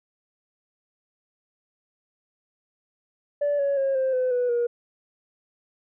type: tone with pitch steps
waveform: sine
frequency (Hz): 579 / 560.6 / 542.7 / 525.5 / 508.7 / 492.5 / 476.9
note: D5 / C#5 / C#5 / C5 / C5 / B4 / A#4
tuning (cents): -25 / +19 / -37 / +7 / -49 / -5 / +39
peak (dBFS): -19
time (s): 3.41-4.67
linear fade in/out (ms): 10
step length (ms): 180
effects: tanh soft clip ceiling -18 dBFS